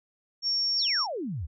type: tone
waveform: sine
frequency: 5500 Hz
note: F8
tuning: 27 cents flat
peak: -24 dBFS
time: 0.42-1.07 s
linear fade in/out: 50 ms
type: exponential sweep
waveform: sine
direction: down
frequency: 5780 to 66.7 Hz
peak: -30 dBFS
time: 0.76-1.47 s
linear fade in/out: 20 ms
effects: none